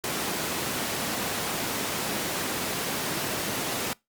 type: high-pass noise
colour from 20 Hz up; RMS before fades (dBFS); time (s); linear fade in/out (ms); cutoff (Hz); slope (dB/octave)
pink; -30; 0.04-3.93; 0; 170; 12
effects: noise-tail reverb RT60 0.2 s tail -24 dB re dry + Opus 48 kbps